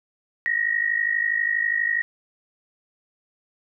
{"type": "tone pair together", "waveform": "sine", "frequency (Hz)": [1859, 1911.3], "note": ["A#6", "A#6"], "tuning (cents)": [-5, 43], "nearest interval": "unison", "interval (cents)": 48, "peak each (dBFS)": -23, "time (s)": [0.46, 2.02], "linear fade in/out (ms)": 0, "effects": []}